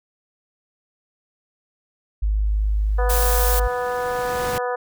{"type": "tone", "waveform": "sine", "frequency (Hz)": 51.91, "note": "G#1", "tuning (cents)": 0, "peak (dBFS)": -17, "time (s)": [2.22, 3.68], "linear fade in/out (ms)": 10}
{"type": "noise with exponential growth", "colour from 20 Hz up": "pink", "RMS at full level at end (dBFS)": -28, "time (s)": [2.46, 4.58], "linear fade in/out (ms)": 1, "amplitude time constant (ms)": 460}
{"type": "harmonic tone", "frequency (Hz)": 246.9, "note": "B3", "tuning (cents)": 0, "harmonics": [2, 3, 4, 5, 6, 7], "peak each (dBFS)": [-24, -28, -30, -32, -34, -35], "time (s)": [2.98, 4.76], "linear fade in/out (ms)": 10}
{"type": "noise", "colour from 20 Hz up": "blue", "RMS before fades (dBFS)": -24, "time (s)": [3.09, 3.6], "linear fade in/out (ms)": 10}
{"effects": []}